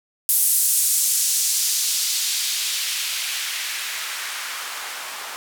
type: noise with band-pass filter sweep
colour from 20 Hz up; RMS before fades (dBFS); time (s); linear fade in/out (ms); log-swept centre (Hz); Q
blue; -23; 0.29-5.36; 0; 11000 to 900; 1.1
effects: none

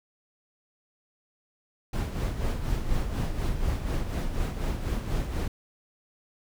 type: noise with tremolo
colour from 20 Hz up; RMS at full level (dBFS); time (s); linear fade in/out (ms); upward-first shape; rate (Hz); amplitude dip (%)
brown; -26; 1.93-5.48; 5; sine; 4.1; 55
effects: none

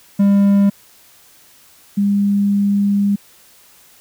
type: tone pair in turn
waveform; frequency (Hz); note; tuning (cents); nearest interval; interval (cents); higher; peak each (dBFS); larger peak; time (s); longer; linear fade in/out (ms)
triangle / sine; 200 / 201.5; G3 / G3; +35 / +48; unison; 13; second; -7 / -12; first; 0.19-0.7 / 1.97-3.16; second; 10
effects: white hiss -48 dBFS RMS until 4 s

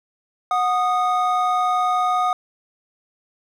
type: tone pair together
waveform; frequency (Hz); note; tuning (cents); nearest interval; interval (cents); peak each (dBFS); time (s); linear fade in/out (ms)
triangle; 732 / 1236.8; F#5 / D#6; -19 / -11; major sixth; 908; -18; 0.51-2.33; 2
effects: none

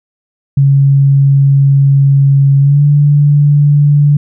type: tone with pitch glide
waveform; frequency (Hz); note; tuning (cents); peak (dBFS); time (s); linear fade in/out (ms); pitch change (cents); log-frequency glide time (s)
sine; 138.59 to 145.48; C#3 to D3; 0 to -16; -4; 0.57-4.17; 5; +84; 2.59-2.84
effects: none

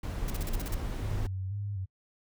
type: noise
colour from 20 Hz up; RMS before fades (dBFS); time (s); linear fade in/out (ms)
brown; -33; 0.03-1.27; 5
type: noise bursts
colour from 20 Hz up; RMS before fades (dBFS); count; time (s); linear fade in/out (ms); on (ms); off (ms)
white; -41; 8; 0.28-0.744; 2; 23; 40
type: tone with vibrato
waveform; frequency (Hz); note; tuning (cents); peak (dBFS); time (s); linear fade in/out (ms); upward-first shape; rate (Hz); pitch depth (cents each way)
sine; 98; G2; 0; -32; 1.01-1.86; 20; square; 2; 61
effects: noise-tail reverb RT60 0.1 s tail -25 dB re dry

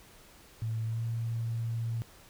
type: tone with pitch glide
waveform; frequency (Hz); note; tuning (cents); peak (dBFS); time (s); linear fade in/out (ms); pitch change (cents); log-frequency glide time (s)
sine; 112 to 115.22; A2 to A#2; +31 to -20; -30; 0.62-2.02; 0; +49; 0.86-1.03
effects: pink hiss -56 dBFS RMS until 2.29 s

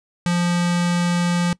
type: tone with notch filter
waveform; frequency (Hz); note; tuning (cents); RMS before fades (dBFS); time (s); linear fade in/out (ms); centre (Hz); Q
square; 174.61; F3; 0; -19; 0.26-1.53; 2; 390; 0.72
effects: noise-tail reverb RT60 0.1 s tail -21 dB re dry + resampled to 22050 Hz

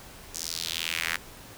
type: tone with high-pass filter sweep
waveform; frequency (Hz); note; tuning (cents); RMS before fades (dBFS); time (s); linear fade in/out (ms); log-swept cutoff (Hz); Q
sawtooth; 82.7; E2; +6; -32; 0.34-1.17; 10; 6400 to 1700; 2.4
effects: pink hiss -47 dBFS RMS until 1.57 s

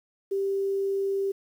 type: tone with quantisation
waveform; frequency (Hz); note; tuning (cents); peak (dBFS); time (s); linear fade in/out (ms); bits
sine; 392.6; G4; +3; -24; 0.31-1.32; 10; 9
effects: none

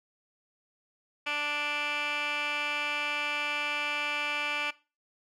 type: tone with band-pass filter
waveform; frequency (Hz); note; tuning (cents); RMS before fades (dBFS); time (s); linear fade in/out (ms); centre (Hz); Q
15% pulse; 293.7; D4; 0; -32; 1.26-4.71; 10; 2200; 4.7
effects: noise-tail reverb RT60 0.3 s tail -19 dB re dry

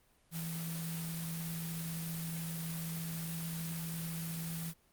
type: tone in noise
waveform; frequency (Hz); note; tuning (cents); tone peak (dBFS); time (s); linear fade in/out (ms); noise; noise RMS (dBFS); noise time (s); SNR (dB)
sine; 164.81; E3; 0; -38; 0.31-4.74; 50; white; -44; 0.31-4.74; +3
effects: pink hiss -69 dBFS RMS until 4.92 s + Opus 32 kbps

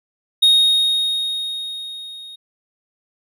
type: tone with level ramp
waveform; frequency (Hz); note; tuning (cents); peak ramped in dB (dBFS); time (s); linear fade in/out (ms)
triangle; 3729; A#7; 0; -7 to -33; 0.42-2.36; 10
effects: none

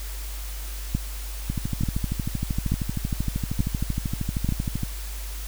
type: two click trains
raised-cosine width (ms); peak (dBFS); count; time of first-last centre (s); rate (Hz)
5; -13 / -10; 44 / 5; 1.5-4.833 / 0.95-4.49; 12.9 / 1.13
effects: added 50 Hz sine -31 dBFS peak until 5.47 s + white hiss -40 dBFS RMS until 5.47 s

